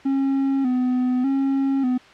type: tone with vibrato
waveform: triangle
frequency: 261.6 Hz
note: C4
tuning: in tune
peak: -16 dBFS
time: 0.05-1.98 s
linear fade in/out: 10 ms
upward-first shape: square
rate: 0.84 Hz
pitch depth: 67 cents each way
effects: white hiss -47 dBFS RMS until 2.13 s + low-pass 3000 Hz 12 dB/octave